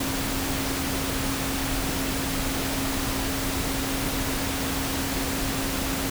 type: tone in noise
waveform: sine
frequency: 269.9 Hz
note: C#4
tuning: 46 cents flat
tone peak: -31 dBFS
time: 0-6.1 s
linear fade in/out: 5 ms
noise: pink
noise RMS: -28 dBFS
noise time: 0-6.1 s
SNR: -6 dB
effects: none